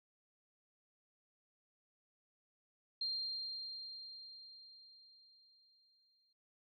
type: tone with exponential decay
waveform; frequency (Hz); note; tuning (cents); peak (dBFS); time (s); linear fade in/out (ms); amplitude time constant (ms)
sine; 4190; C8; +2; -35; 3.01-6.33; 5; 720
effects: noise-tail reverb RT60 0.1 s tail -26 dB re dry